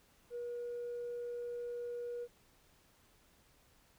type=tone with tanh clipping; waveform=triangle; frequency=480.4 Hz; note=B4; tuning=48 cents flat; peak=-39 dBFS; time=0.3-2.28 s; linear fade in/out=50 ms; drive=5 dB; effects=pink hiss -68 dBFS RMS until 3.98 s